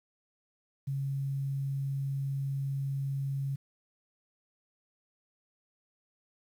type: tone with quantisation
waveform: sine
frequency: 137.5 Hz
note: C#3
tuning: 14 cents flat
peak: -30 dBFS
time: 0.87-3.56 s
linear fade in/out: 10 ms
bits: 10
effects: none